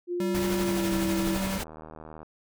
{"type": "tone with pitch glide", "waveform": "sine", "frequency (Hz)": [352.2, 330.5], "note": ["F4", "E4"], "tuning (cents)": [15, 5], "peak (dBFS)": -27, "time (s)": [0.07, 1.39], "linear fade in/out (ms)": 50, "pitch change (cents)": -110, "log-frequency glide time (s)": [0.59, 0.95]}
{"type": "tone", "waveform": "square", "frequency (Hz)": 192.7, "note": "G3", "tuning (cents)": -29, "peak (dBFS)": -29, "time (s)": [0.2, 1.58], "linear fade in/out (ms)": 2}
{"type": "noise with tremolo", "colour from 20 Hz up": "pink", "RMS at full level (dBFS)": -32, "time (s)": [0.34, 1.64], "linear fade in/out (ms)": 10, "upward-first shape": "triangle", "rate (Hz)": 12, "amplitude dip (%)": 45}
{"type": "click train", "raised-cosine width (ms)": 1, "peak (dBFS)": -29, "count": 70, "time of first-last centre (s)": [1.35, 2.23], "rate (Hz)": 78.4}
{"effects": []}